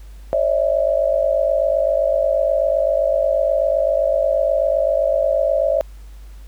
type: tone cluster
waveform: sine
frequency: 545 / 593 / 652 Hz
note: C#5 / D5 / E5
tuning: -29 / +17 / -19 cents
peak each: -19 dBFS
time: 0.33-5.81 s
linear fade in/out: 0 ms
effects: added 50 Hz sine -35 dBFS peak until 6.47 s + pink hiss -53 dBFS RMS until 6.47 s